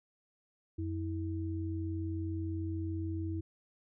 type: tone pair together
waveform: sine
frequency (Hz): 90.3 / 324.1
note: F#2 / E4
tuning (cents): -42 / -29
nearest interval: octave + minor seventh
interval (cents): 2213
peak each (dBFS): -35 / -38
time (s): 0.78-3.41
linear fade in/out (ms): 10
effects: none